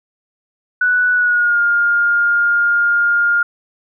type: tone with pitch glide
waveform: sine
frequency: 1480 to 1412.3 Hz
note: F#6 to F6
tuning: 0 to +19 cents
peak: -11 dBFS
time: 0.81-3.43 s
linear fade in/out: 5 ms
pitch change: -81 cents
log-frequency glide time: 1.13-1.6 s
effects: none